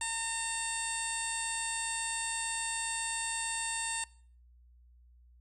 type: tone with low-pass filter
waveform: 15% pulse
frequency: 909 Hz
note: A#5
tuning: 44 cents flat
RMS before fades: -35 dBFS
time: 0.01-4.04 s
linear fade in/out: 2 ms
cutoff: 7900 Hz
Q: 8
effects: noise-tail reverb RT60 0.5 s tail -22 dB re dry + added 60 Hz sine -57 dBFS peak until 5.4 s